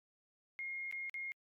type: tone with dropouts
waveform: sine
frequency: 2140 Hz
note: C7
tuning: 38 cents sharp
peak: -39 dBFS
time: 0.59-1.32 s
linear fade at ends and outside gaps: 0 ms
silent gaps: 0.913-0.925 / 1.096-1.142 s
effects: MP3 96 kbps